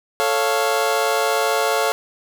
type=chord; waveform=25% pulse; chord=A augmented; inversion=none; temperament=equal; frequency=440 / 554.4 / 698.5 Hz; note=A4 / C#5 / E#5; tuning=0 / 0 / 0 cents; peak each=-18 dBFS; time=0.2-1.92 s; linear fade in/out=0 ms; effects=none